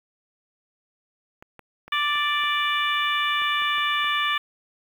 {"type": "clicks", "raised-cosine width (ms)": 0.5, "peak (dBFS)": -28, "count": 9, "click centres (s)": [1.425, 1.593, 1.88, 2.156, 2.437, 3.419, 3.62, 3.782, 4.044]}
{"type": "harmonic tone", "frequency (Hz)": 587.3, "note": "D5", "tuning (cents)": 0, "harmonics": [2, 3, 4, 5, 6], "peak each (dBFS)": [-25, -27, -28, -29, -30], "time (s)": [1.92, 4.38], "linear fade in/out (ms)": 5}
{"effects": ["8-bit"]}